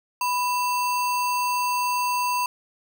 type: tone with sample-and-hold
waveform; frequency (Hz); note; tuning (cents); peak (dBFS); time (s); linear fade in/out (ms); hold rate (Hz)
sine; 989; B5; +2; -21; 0.21-2.46; 2; 3675
effects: none